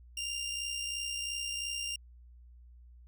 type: tone with amplitude modulation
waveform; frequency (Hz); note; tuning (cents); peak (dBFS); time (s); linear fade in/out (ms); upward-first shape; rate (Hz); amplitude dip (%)
20% pulse; 2794; F7; 0; -28; 0.17-1.96; 5; sine; 62.9; 45
effects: added 60 Hz sine -52 dBFS peak until 3.07 s